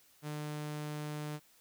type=tone; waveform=sawtooth; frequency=150 Hz; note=D3; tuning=37 cents sharp; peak=-34 dBFS; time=0.22-1.4 s; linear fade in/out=50 ms; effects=white hiss -65 dBFS RMS until 1.6 s